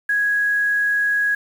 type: tone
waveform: sine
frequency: 1661.2 Hz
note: G#6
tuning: in tune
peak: -16 dBFS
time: 0.09-1.35 s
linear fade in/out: 5 ms
effects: 7-bit